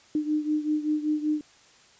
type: beating tone pair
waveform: sine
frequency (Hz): 302.3 / 307.5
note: D#4 / D#4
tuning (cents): -50 / -20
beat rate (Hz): 5.2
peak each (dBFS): -25 / -29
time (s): 0.15-1.41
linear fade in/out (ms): 2
effects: white hiss -56 dBFS RMS until 1.99 s + resampled to 16000 Hz